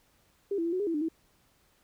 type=tone with pitch steps; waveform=sine; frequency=399.6 / 333.4 / 337.5 / 368.3 / 410.7 / 332 / 297.7 / 324.1 Hz; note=G4 / E4 / E4 / F#4 / G#4 / E4 / D4 / E4; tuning=+33 / +20 / +41 / -8 / -19 / +12 / +24 / -29 cents; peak=-27 dBFS; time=0.51-1.086 s; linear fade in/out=5 ms; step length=72 ms; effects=pink hiss -67 dBFS RMS until 1.83 s